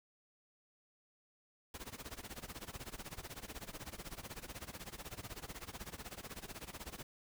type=noise with tremolo; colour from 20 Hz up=pink; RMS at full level=-45 dBFS; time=1.74-7.03 s; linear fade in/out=2 ms; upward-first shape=sine; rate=16 Hz; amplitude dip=90%; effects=none

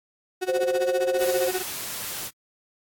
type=tone with tremolo; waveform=35% pulse; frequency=370 Hz; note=F#4; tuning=in tune; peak=-21 dBFS; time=0.41-1.63 s; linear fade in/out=20 ms; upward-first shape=sine; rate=15 Hz; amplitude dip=90%
type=tone with pitch glide; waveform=sine; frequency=523.3 to 527.9 Hz; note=C5 to C5; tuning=0 to +15 cents; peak=-22 dBFS; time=0.48-1.49 s; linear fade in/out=10 ms; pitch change=+15 cents; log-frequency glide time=0.77-0.85 s
type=noise; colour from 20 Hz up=white; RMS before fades=-33 dBFS; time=1.17-2.31 s; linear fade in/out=50 ms
effects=AAC 64 kbps

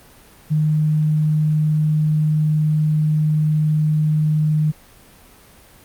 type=tone; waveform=sine; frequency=153.5 Hz; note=D#3; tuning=23 cents flat; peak=-14 dBFS; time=0.5-4.72 s; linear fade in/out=20 ms; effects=pink hiss -47 dBFS RMS until 5.84 s + Opus 32 kbps

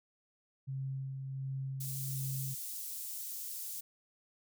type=tone with tremolo; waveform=sine; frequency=134.3 Hz; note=C3; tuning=46 cents sharp; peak=-35 dBFS; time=0.67-2.55 s; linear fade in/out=20 ms; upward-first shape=sine; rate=1.4 Hz; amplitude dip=35%
type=high-pass noise; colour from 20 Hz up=white; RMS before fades=-42 dBFS; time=1.8-3.81 s; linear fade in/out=10 ms; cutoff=6900 Hz; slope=12 dB/octave
effects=none

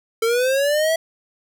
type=linear sweep; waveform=square; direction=up; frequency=444.9 to 659.3 Hz; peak=-17 dBFS; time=0.22-0.96 s; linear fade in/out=5 ms; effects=none

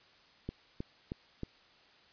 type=click train; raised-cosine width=3 ms; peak=-24 dBFS; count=4; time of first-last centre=0.49-1.433 s; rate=3.18 Hz; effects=white hiss -62 dBFS RMS until 2.12 s + resampled to 11025 Hz

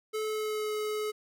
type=tone with pitch glide; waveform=square; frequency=432.9 to 425.7 Hz; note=A4 to G#4; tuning=-28 to +43 cents; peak=-31 dBFS; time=0.13-1.12 s; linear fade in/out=20 ms; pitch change=-29 cents; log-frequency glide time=0.24-0.72 s; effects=none

